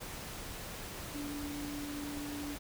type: tone in noise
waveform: sine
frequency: 290 Hz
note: D4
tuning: 22 cents flat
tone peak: -39 dBFS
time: 1.14-2.56 s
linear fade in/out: 20 ms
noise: pink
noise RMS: -44 dBFS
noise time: 0-2.59 s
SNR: +2 dB
effects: none